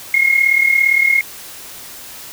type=tone with amplitude modulation; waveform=sine; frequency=2152 Hz; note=C7; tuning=48 cents sharp; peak=-7 dBFS; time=0.14-1.21 s; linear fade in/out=2 ms; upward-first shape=sine; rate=37.5 Hz; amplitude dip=70%; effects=white hiss -34 dBFS RMS until 2.32 s